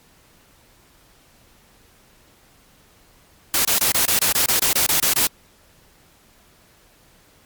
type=noise bursts; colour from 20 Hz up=white; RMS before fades=-18 dBFS; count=13; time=3.54-5.27 s; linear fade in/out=2 ms; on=110 ms; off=25 ms; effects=pink hiss -54 dBFS RMS until 7.45 s + MP3 96 kbps